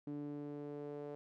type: tone with band-pass filter sweep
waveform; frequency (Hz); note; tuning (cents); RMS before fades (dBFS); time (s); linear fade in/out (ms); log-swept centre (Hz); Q
sawtooth; 145.7; D3; -13; -45; 0.07-1.15; 0; 290 to 490; 2.9
effects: none